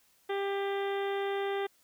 harmonic tone, 396.6 Hz, G4, 20 cents sharp, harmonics 1 / 2 / 3 / 4 / 5 / 6 / 7 / 8 / 9, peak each -31 / -37 / -44 / -44 / -43 / -51 / -52 / -49 / -50 dBFS, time 0.29-1.67 s, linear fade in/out 10 ms, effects white hiss -67 dBFS RMS until 1.83 s

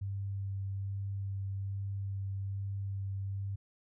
sine tone with vibrato, 98.2 Hz, G2, 4 cents sharp, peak -34 dBFS, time 0.01-3.56 s, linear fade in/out 10 ms, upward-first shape sine, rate 1.2 Hz, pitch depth 11 cents each way, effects none

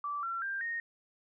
sine tone with pitch steps, 1162 / 1358.1 / 1587.3 / 1855.2 Hz, D6 / F6 / G6 / A#6, -19 / -49 / +21 / -9 cents, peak -33 dBFS, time 0.04-0.8 s, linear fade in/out 2 ms, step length 190 ms, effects none

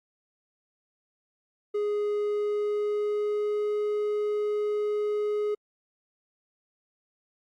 triangle tone with pitch glide, 415.3 to 418.7 Hz, G#4 to G#4, 0 to +14 cents, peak -23 dBFS, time 1.74-5.55 s, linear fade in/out 10 ms, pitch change +14 cents, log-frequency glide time 2.12-3.74 s, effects AAC 64 kbps

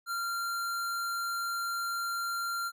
square tone, 1382 Hz, F6, 19 cents flat, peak -32 dBFS, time 0.06-2.72 s, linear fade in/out 50 ms, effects none

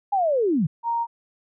sine linear sweep, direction down, 830.6 to 133.2 Hz, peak -18 dBFS, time 0.12-0.67 s, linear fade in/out 10 ms
sine tone, 932.3 Hz, A#5, in tune, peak -21 dBFS, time 0.83-1.07 s, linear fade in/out 50 ms
effects none

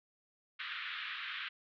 pink band-pass noise, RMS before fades -42 dBFS, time 0.59-1.49 s, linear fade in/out 10 ms, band 1300 to 3700 Hz, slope 48 dB/octave, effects none

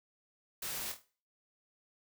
white noise with echo, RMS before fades -40 dBFS, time 0.62-0.92 s, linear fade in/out 5 ms, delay 25 ms, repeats 5, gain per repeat -7 dB, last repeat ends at 1.045 s, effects noise-tail reverb RT60 0.4 s tail -18 dB re dry

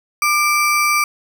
square ring-modulated tone, 1762 Hz, A6, 2 cents sharp, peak -11 dBFS, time 0.22-1.04 s, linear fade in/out 2 ms, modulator 567 Hz, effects none

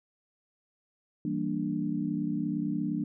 sine chord, E half-diminished seventh, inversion none, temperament equal, 164.81 / 196 / 233.1 / 293.7 Hz, E3 / G3 / Bb3 / D4, 0 / 0 / 0 / 0 cents, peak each -35 / -34 / -34 / -32 dBFS, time 1.25-3.04 s, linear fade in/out 2 ms, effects none

